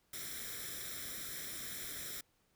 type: noise with comb filter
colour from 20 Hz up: white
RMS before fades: -44 dBFS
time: 0.13-2.21 s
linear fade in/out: 5 ms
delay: 0.54 ms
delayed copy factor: +0.75
effects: pink hiss -75 dBFS RMS until 2.55 s